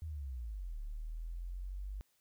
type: linear two-way sweep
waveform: sine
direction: down then up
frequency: 82.41 to 36.16 to 50.1 Hz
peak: -39 dBFS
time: 0.02-2.01 s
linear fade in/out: 0 ms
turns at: 0.79 s
effects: white hiss -75 dBFS RMS until 2.2 s